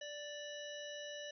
harmonic tone with a mistuned harmonic, 587.3 Hz, D5, in tune, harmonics 1 / 3 / 5 / 7 / 9 / 10, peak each -47 / -51 / -50 / -57 / -63 / -56 dBFS, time 0.01-1.31 s, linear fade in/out 5 ms, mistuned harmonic 7, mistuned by -84 cents, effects none

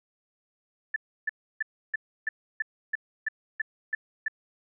sine tone bursts, 1755 Hz, A6, 5 cents flat, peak -24 dBFS, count 11, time 0.94-4.282 s, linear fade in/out 5 ms, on 22 ms, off 310 ms, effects none

